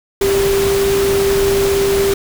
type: tone in noise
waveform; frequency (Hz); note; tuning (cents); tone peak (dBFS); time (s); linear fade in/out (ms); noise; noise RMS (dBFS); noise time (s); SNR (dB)
sine; 394.6; G4; +11; -12; 0.21-2.14; 5; pink; -21; 0.21-2.14; +6
effects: none